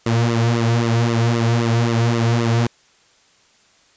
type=tone with flanger; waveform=sawtooth; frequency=116.54 Hz; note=A#2; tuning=in tune; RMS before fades=-17 dBFS; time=0.06-2.67 s; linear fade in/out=5 ms; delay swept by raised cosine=1.2 to 3.8 ms; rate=3.8 Hz; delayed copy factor=-0.8; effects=white hiss -55 dBFS RMS until 3.96 s + resampled to 16000 Hz